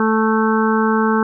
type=harmonic tone; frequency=220 Hz; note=A3; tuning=in tune; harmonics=1 / 2 / 4 / 5 / 6 / 7; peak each=-16 / -19 / -22 / -23 / -24 / -24 dBFS; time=0-1.23 s; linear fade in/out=2 ms; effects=none